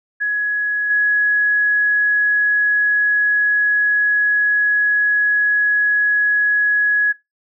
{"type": "tone with level steps", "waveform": "sine", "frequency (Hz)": 1678, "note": "G#6", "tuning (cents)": 17, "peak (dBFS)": [-16, -12], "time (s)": [0.2, 7.13], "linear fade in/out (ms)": 20, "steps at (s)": 0.9, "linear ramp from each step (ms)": 5, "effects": ["noise-tail reverb RT60 0.2 s tail -22 dB re dry"]}